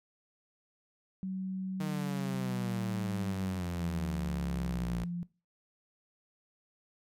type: tone with pitch glide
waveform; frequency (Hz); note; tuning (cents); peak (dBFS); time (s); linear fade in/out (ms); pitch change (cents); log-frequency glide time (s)
sine; 188.7 to 174.04; F#3 to F3; +34 to -6; -33; 1.23-5.23; 0; -140; 3.57-3.65
type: exponential sweep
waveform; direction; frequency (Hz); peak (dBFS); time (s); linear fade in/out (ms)
sawtooth; down; 156.2 to 58.27; -31; 1.8-5.04; 5
effects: noise-tail reverb RT60 0.3 s tail -20 dB re dry + MP3 96 kbps